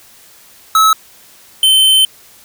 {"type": "tone pair in turn", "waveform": "square", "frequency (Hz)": [1296, 3082], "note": ["E6", "G7"], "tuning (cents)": [-30, -30], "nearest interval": "octave + minor third", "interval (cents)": 1500, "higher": "second", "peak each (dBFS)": -7, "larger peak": "neither", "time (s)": [[0.75, 0.93], [1.63, 2.05]], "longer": "second", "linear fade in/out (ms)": 2, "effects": ["white hiss -43 dBFS RMS until 2.44 s"]}